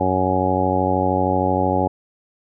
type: harmonic tone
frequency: 93 Hz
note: F#2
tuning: 9 cents sharp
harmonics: 1 / 2 / 3 / 4 / 5 / 6 / 7 / 8 / 9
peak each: -25 / -26 / -24 / -26 / -27 / -24 / -31 / -25 / -22 dBFS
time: 0-1.88 s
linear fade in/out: 10 ms
effects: none